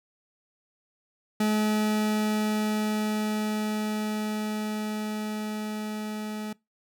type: tone with level ramp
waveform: 40% pulse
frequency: 213.4 Hz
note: G#3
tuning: 47 cents sharp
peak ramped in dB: -21 to -31 dBFS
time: 1.4-6.53 s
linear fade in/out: 5 ms
effects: noise-tail reverb RT60 0.2 s tail -23 dB re dry